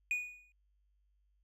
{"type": "tone with exponential decay", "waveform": "triangle", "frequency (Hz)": 2464, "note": "D#7", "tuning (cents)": -17, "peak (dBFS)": -27, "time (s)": [0.11, 0.52], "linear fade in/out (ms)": 1, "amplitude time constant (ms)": 88, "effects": ["added 50 Hz sine -70 dBFS peak until 1.43 s", "resampled to 32000 Hz"]}